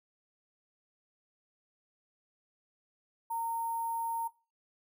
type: tone with sample-and-hold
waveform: sine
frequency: 920 Hz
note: A#5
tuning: 23 cents flat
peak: -32 dBFS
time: 3.3-4.28 s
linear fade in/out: 10 ms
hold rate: 11025 Hz
effects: noise-tail reverb RT60 0.3 s tail -18 dB re dry

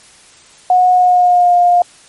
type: tone with pitch glide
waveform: sine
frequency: 729 to 706.6 Hz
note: F#5 to F5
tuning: -26 to +20 cents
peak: -6 dBFS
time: 0.7-1.82 s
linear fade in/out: 2 ms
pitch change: -54 cents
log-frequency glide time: 0.92-1.54 s
effects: white hiss -43 dBFS RMS until 2.08 s + MP3 48 kbps

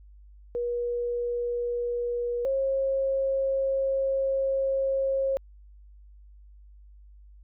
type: tone pair in turn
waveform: sine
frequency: 480.6 / 539.5 Hz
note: B4 / C#5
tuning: -47 / -47 cents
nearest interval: major second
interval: 200 cents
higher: second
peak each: -26 / -23 dBFS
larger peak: second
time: 0.55-2.45 / 2.45-5.37 s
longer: second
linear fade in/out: 0 ms
effects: added 50 Hz sine -48 dBFS peak until 7.43 s

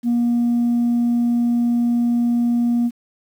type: tone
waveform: sine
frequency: 238.1 Hz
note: A#3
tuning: 37 cents sharp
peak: -13 dBFS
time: 0.03-2.91 s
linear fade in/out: 50 ms
effects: tanh soft clip ceiling -13 dBFS + 8-bit

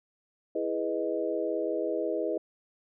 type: chord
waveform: sine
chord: E major seventh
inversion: none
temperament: equal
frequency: 329.6 / 415.3 / 493.9 / 622.3 Hz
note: E4 / G#4 / B4 / D#5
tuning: 0 / 0 / 0 / 0 cents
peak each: -33 dBFS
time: 0.55-2.38 s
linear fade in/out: 5 ms
effects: none

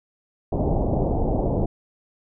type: low-pass noise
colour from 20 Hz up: pink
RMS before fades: -22 dBFS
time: 0.52-1.66 s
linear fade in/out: 5 ms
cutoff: 810 Hz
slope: 48 dB/octave
effects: none

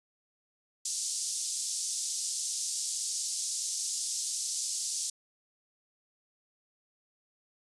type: band-pass noise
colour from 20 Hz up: white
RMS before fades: -34 dBFS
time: 0.85-5.1 s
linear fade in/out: 5 ms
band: 5000 to 8600 Hz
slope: 24 dB/octave
effects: resampled to 24000 Hz

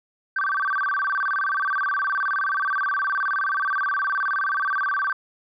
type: tone with vibrato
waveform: sine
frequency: 1337 Hz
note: E6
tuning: 24 cents sharp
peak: -20 dBFS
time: 0.36-5.13 s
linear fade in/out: 5 ms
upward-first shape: square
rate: 19 Hz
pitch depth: 260 cents each way
effects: tanh soft clip ceiling -16 dBFS

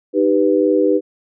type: chord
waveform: sine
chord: Eb augmented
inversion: none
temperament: equal with one note detuned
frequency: 308.3 / 392 / 493.9 Hz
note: Eb4 / G4 / B4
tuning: -16 / 0 / 0 cents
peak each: -16 dBFS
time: 0.13-1.01 s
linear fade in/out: 50 ms
effects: none

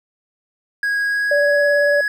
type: tone with pitch glide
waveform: triangle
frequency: 1648 to 1677.8 Hz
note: G#6 to G#6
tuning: -14 to +17 cents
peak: -15 dBFS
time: 0.83-2.08 s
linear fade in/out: 2 ms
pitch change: +31 cents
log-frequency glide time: 1.05-1.66 s
type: tone with vibrato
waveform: sine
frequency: 580 Hz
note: D5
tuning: 22 cents flat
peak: -14 dBFS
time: 1.31-2.01 s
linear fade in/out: 5 ms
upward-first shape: triangle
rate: 18 Hz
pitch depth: 16 cents each way
effects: none

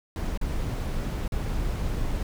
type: noise with dropouts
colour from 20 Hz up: brown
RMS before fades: -28 dBFS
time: 0.16-2.23 s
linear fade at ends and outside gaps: 1 ms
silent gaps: 0.375-0.413 / 1.279-1.321 s
effects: none

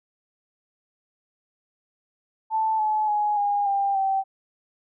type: tone with pitch steps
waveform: sine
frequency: 880 / 857.9 / 836.4 / 815.4 / 794.9 / 775 Hz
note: A5 / A5 / G#5 / G#5 / G5 / G5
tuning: 0 / -44 / +12 / -32 / +24 / -20 cents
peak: -20 dBFS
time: 2.5-4.24 s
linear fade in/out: 50 ms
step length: 290 ms
effects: none

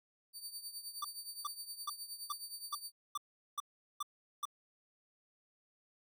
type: tone with tremolo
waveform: 20% pulse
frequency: 4600 Hz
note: D8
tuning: 37 cents flat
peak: -35 dBFS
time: 0.33-2.92 s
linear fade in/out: 50 ms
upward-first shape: triangle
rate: 9.6 Hz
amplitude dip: 80%
type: tone bursts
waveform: square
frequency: 1174.7 Hz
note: D6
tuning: in tune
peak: -36 dBFS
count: 9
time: 1.02-4.454 s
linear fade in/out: 5 ms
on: 26 ms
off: 400 ms
effects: none

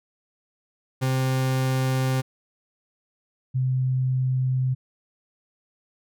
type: tone pair in turn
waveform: 40% pulse / sine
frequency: 130.81 / 129.23 Hz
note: C3 / C3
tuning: 0 / -21 cents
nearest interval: unison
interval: 21 cents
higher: first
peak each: -20 dBFS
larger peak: neither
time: 1.01-2.22 / 3.54-4.75 s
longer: neither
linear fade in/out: 20 ms
effects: none

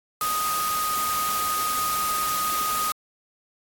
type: tone in noise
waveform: sine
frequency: 1244.5 Hz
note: D#6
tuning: in tune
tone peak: -24 dBFS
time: 0.21-2.92 s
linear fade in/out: 2 ms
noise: white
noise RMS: -29 dBFS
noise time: 0.21-2.92 s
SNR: +2 dB
effects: AAC 64 kbps

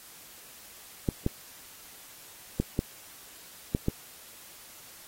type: clicks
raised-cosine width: 3 ms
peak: -12 dBFS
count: 6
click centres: 1.088 / 1.264 / 2.6 / 2.791 / 3.749 / 3.884 s
effects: white hiss -50 dBFS RMS until 5.07 s + AAC 48 kbps

